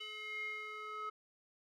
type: tone with band-pass filter sweep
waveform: square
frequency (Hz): 427.2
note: G#4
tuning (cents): +49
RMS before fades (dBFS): -44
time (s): 0-1.1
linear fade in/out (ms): 10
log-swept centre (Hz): 2800 to 1400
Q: 6.7
effects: none